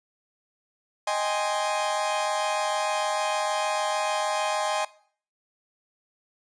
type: chord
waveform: 40% pulse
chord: Ab major seventh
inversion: second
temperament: equal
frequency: 622.3 / 784 / 830.6 / 1046.5 Hz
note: Eb5 / G5 / Ab5 / C6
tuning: 0 / 0 / 0 / 0 cents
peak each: -28 / -32 / -28 / -30 dBFS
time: 1.07-4.85 s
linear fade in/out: 5 ms
effects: noise-tail reverb RT60 0.5 s tail -19 dB re dry + resampled to 22050 Hz